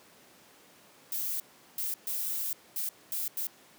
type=noise bursts at uneven times; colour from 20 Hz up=violet; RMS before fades=-33 dBFS; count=6; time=1.12-1.4 / 1.78-1.94 / 2.07-2.53 / 2.76-2.89 / 3.12-3.28 / 3.37-3.47 s; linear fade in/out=2 ms; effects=pink hiss -57 dBFS RMS until 3.78 s + high-pass 200 Hz 12 dB/octave